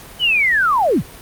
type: linear sweep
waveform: sine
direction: down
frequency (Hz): 3061 to 59.2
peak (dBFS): -12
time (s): 0.19-1.03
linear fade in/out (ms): 50
effects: pink hiss -38 dBFS RMS until 1.21 s + Opus 48 kbps